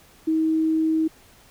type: tone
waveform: sine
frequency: 318.3 Hz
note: D#4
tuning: 39 cents sharp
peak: -18 dBFS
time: 0.27-1.08 s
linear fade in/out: 10 ms
effects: pink hiss -53 dBFS RMS until 1.5 s